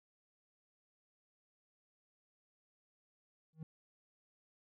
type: tone with exponential growth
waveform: triangle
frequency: 158.4 Hz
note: D#3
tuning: 31 cents sharp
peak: -37 dBFS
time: 3.53-3.63 s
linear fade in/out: 2 ms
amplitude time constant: 21 ms
effects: none